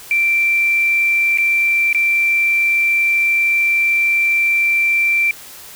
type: tone with dropouts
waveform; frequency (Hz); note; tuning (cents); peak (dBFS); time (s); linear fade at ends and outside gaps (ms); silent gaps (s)
sine; 2349; D7; 0; -12; 0.11-5.31; 1; 1.375-1.384 / 1.929-1.947
effects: white hiss -37 dBFS RMS until 5.75 s